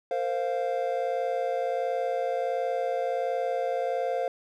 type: chord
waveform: triangle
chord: Bb suspended second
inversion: none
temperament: equal with one note detuned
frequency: 461.9 / 523.3 / 698.5 Hz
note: Bb4 / C5 / F5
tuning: -16 / 0 / 0 cents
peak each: -31 / -27 / -28 dBFS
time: 0.11-4.28 s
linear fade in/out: 2 ms
effects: none